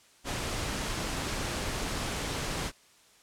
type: noise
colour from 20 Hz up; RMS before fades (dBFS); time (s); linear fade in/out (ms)
pink; -33; 0.24-2.72; 50
effects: white hiss -60 dBFS RMS until 3.22 s + low-pass 9000 Hz 12 dB/octave